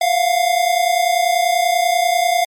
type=tone pair together; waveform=square; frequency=687.8 / 718 Hz; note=F5 / F5; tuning=-27 / +48 cents; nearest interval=minor second; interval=75 cents; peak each=-17 dBFS; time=0.01-2.45 s; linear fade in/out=5 ms; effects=MP3 64 kbps